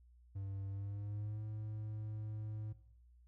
triangle tone with pitch glide, 98 to 107.49 Hz, G2 to A2, 0 to -40 cents, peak -38 dBFS, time 0.35-2.73 s, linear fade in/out 10 ms, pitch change +160 cents, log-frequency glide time 0.68-1.42 s, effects noise-tail reverb RT60 0.8 s tail -18 dB re dry + added 60 Hz sine -61 dBFS peak until 3.27 s

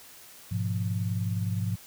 sine chord, F diminished, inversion first, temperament equal, 103.83 / 123.47 / 174.61 Hz, Ab2 / Cb3 / F3, 0 / 0 / 0 cents, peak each -28 / -34 / -33 dBFS, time 0.51-1.76 s, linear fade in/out 10 ms, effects white hiss -50 dBFS RMS until 1.86 s

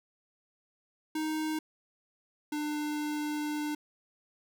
square tone pair in turn, 311.6 / 299.2 Hz, D#4 / D4, +3 / +32 cents, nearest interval minor second, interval 71 cents, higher first, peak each -31 / -32 dBFS, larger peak first, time 1.15-1.59 / 2.52-3.75 s, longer second, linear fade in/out 5 ms, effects none

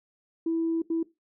sine tone bursts at uneven times, 328.9 Hz, E4, 4 cents flat, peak -23 dBFS, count 2, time 0.46-0.82 / 0.9-1.03 s, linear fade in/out 5 ms, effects noise-tail reverb RT60 0.2 s tail -18 dB re dry + tanh soft clip ceiling -19 dBFS

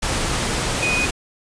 sine tone in noise, 2489 Hz, D#7, in tune, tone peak -19 dBFS, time 0.82-1.06 s, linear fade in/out 10 ms, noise pink, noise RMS -22 dBFS, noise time 0.02-1.11 s, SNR 0 dB, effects resampled to 22050 Hz

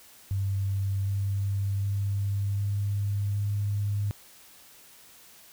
sine tone with pitch steps, 98 / 99.02 / 100.06 / 101.1 / 102.16 Hz, G2 / G2 / G2 / G#2 / G#2, 0 / +18 / +36 / -46 / -28 cents, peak -25 dBFS, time 0.31-4.11 s, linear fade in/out 0 ms, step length 760 ms, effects white hiss -53 dBFS RMS until 5.52 s

